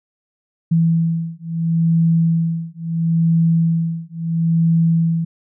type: beating tone pair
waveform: sine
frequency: 164.9 / 165.64 Hz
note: E3 / E3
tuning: +1 / +9 cents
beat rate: 0.74 Hz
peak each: -17 dBFS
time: 0.71-5.25 s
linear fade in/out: 10 ms
effects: none